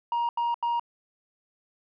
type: tone bursts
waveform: sine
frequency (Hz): 944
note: A#5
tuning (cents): +22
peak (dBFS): -21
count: 3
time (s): 0.12-0.796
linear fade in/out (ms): 2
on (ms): 170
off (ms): 83
effects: tanh soft clip ceiling -23 dBFS